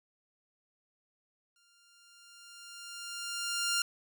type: tone with exponential growth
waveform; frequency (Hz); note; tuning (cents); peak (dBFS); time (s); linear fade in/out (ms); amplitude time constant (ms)
10% pulse; 1397; F6; 0; -19; 1.56-3.82; 2; 490
effects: none